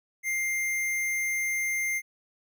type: tone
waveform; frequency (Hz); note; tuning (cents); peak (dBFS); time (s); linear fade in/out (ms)
square; 2100; C7; +6; -27; 0.23-2.02; 50
effects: none